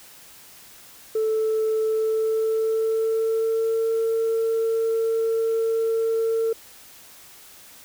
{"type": "tone with pitch glide", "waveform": "sine", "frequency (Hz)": [438.7, 451.6], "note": ["A4", "A4"], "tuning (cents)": [-5, 45], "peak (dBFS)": -18, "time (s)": [1.15, 6.53], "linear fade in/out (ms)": 5, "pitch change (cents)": 50, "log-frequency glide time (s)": [1.86, 3.94], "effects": ["tanh soft clip ceiling -17 dBFS", "white hiss -47 dBFS RMS until 7.84 s"]}